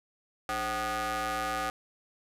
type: ring-modulated tone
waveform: sawtooth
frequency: 233.7 Hz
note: A#3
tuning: 5 cents sharp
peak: -23 dBFS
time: 0.49-1.7 s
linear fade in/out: 2 ms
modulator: 995 Hz
effects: resampled to 32000 Hz + 9-bit